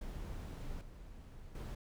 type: noise with level steps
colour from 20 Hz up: brown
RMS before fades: -43 / -52 / -42 dBFS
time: 0.01-1.75 s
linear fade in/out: 5 ms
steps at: 0.81 / 1.55 s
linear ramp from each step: 2 ms
effects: none

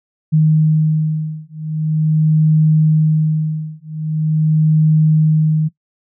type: beating tone pair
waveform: sine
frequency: 155.56 / 155.99 Hz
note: D#3 / D#3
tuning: 0 / +5 cents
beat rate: 0.43 Hz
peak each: -14 dBFS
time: 0.32-5.69 s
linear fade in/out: 20 ms
effects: noise-tail reverb RT60 0.1 s tail -19 dB re dry

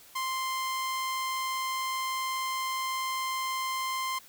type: tone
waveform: sawtooth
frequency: 1046.5 Hz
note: C6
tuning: in tune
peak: -26 dBFS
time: 0.15-4.19 s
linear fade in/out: 10 ms
effects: white hiss -54 dBFS RMS until 4.28 s

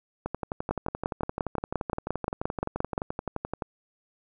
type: two click trains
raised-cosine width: 1 ms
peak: -12 / -16 dBFS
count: 14 / 40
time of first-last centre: 0.71-2.979 / 0.26-3.622 s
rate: 5.73 / 11.6 Hz
effects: none

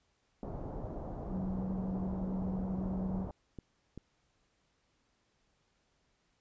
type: low-pass noise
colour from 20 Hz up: pink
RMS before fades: -41 dBFS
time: 0.43-3.31 s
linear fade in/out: 2 ms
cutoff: 840 Hz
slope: 24 dB/octave
type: tone with vibrato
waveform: sine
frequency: 188 Hz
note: F#3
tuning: 28 cents sharp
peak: -34 dBFS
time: 1.29-3.27 s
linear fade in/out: 50 ms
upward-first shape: sine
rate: 19 Hz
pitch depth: 11 cents each way
type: click train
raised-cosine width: 3 ms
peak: -31 dBFS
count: 5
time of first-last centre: 2.42-3.976 s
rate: 2.57 Hz
effects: pink hiss -75 dBFS RMS until 6.4 s + resampled to 16000 Hz

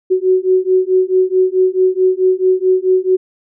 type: beating tone pair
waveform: sine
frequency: 370 / 374.6 Hz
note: F#4 / F#4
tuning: 0 / +21 cents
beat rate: 4.6 Hz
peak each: -13 dBFS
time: 0.1-3.17 s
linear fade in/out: 20 ms
effects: none

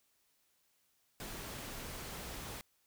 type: noise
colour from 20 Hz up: pink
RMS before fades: -45 dBFS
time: 1.2-2.61 s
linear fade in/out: 0 ms
effects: white hiss -75 dBFS RMS until 2.86 s

